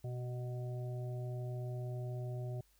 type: harmonic tone with a mistuned harmonic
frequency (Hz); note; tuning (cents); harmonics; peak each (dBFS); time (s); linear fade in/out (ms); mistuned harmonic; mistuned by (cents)
123.47; B2; 0; 1 / 3 / 5 / 6; -38 / -49 / -50 / -57; 0.04-2.61; 5; 3; +21
effects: added 50 Hz sine -70 dBFS peak until 2.79 s + white hiss -72 dBFS RMS until 2.79 s